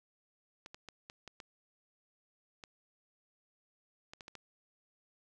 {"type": "clicks", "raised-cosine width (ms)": 0.2, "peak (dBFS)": -30, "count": 11, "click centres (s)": [0.661, 0.745, 0.887, 1.099, 1.277, 1.402, 2.638, 4.135, 4.208, 4.281, 4.353], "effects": []}